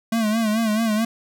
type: tone with vibrato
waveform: square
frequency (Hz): 220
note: A3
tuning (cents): 0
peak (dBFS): -19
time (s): 0.12-1.05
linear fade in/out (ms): 5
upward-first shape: sine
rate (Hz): 4.6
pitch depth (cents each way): 79
effects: none